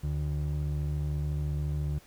triangle ring-modulated tone, 110 Hz, A2, in tune, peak -23 dBFS, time 0.03-1.99 s, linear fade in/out 10 ms, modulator 37.1 Hz, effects pink hiss -57 dBFS RMS until 2.06 s

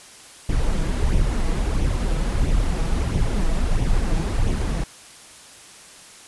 brown noise with flanger, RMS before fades -20 dBFS, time 0.49-4.84 s, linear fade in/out 5 ms, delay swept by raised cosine 0.32 to 6.22 ms, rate 1.5 Hz, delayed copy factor +0.6, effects white hiss -44 dBFS RMS until 6.27 s + resampled to 24000 Hz

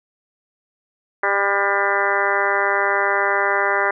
harmonic tone with a mistuned harmonic, 199.2 Hz, G3, 28 cents sharp, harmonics 2 / 3 / 4 / 5 / 6 / 7 / 8 / 9 / 10, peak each -25 / -25 / -25 / -25 / -25 / -25 / -25 / -25 / -25 dBFS, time 1.23-3.91 s, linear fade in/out 5 ms, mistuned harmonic 7, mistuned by +31 cents, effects none

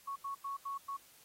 sine tone bursts at uneven times, 1108.7 Hz, C#6, in tune, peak -37 dBFS, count 5, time 0.07-0.16 / 0.24-0.35 / 0.44-0.57 / 0.65-0.78 / 0.88-0.97 s, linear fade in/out 10 ms, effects white hiss -62 dBFS RMS until 1.24 s + AAC 48 kbps

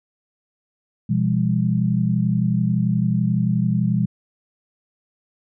sine tone cluster, 123.4 / 170 / 201.5 Hz, B2 / F3 / G3, -1 / -46 / +48 cents, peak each -21 dBFS, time 1.09-4.06 s, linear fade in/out 10 ms, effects none

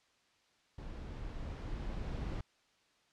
brown noise with level ramp, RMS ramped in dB -45 to -38 dBFS, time 0.78-2.41 s, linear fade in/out 5 ms, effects white hiss -71 dBFS RMS until 3.12 s + low-pass 5000 Hz 12 dB/octave

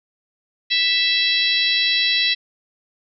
harmonic tone with a mistuned harmonic, 659.3 Hz, E5, in tune, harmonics 3 / 4 / 5 / 6 / 7 / 8, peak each -24 / -23 / -23 / -19 / -28 / -29 dBFS, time 0.7-2.35 s, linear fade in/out 20 ms, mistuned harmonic 8, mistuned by +15 cents, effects none

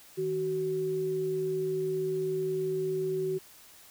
sine tone pair together, 158.4 / 376.3 Hz, D#3 / F#4, +31 / +29 cents, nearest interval octave + minor third, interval 1498 cents, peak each -38 / -28 dBFS, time 0.17-3.39 s, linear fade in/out 20 ms, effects white hiss -54 dBFS RMS until 3.9 s

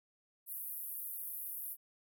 white band-pass noise, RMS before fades -43 dBFS, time 0.46-1.77 s, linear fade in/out 50 ms, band 11000 to 16000 Hz, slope 48 dB/octave, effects none

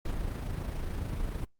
brown noise with amplitude modulation, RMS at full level -32 dBFS, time 0.05-1.45 s, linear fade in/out 5 ms, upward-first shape sine, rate 27 Hz, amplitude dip 40%, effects noise-tail reverb RT60 0.2 s tail -26 dB re dry + Opus 48 kbps

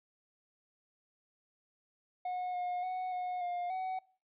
triangle tone with pitch steps, 727 / 718 / 739 / 726 / 708 / 750 Hz, F#5 / F5 / F#5 / F#5 / F5 / F#5, -31 / +48 / -2 / -33 / +23 / +23 cents, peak -32 dBFS, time 2.25-3.99 s, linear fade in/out 5 ms, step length 290 ms, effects noise-tail reverb RT60 0.4 s tail -22 dB re dry + resampled to 8000 Hz

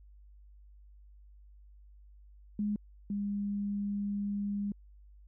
sine tone pair in turn, 207.7 / 202.7 Hz, G#3 / G#3, 0 / -42 cents, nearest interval unison, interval 42 cents, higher first, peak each -29 / -31 dBFS, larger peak first, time 2.59-2.76 / 3.1-4.72 s, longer second, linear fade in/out 2 ms, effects added 50 Hz sine -53 dBFS peak until 5.27 s

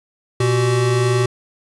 square tone pair together, 120 / 381 Hz, B2 / G4, -49 / -49 cents, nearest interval octave + minor sixth, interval 2000 cents, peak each -17 / -19 dBFS, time 0.4-1.26 s, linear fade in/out 5 ms, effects resampled to 24000 Hz

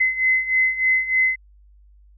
sine beating tone pair, 2043 / 2046.3 Hz, C7 / C7, -42 / -39 cents, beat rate 3.3 Hz, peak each -22 / -18 dBFS, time 0-1.36 s, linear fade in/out 10 ms, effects added 50 Hz sine -48 dBFS peak until 2.17 s

